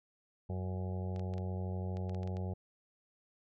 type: harmonic tone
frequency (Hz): 92.5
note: F#2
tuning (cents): 0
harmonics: 1 / 2 / 4 / 5 / 6 / 7 / 8 / 9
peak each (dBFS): -36 / -42 / -48 / -50 / -52 / -53 / -54 / -55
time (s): 0.49-2.54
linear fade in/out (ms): 10
type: clicks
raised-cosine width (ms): 0.2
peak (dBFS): -36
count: 10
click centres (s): 1.162 / 1.195 / 1.338 / 1.381 / 1.97 / 2.095 / 2.147 / 2.232 / 2.275 / 2.369
effects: none